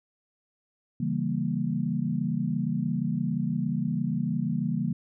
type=chord; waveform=sine; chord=C# diminished seventh; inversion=none; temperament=equal; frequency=138.59 / 164.81 / 196 / 233.1 Hz; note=C#3 / E3 / G3 / Bb3; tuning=0 / 0 / 0 / 0 cents; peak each=-32 / -30 / -31 / -30 dBFS; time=1-4.93 s; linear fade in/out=5 ms; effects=none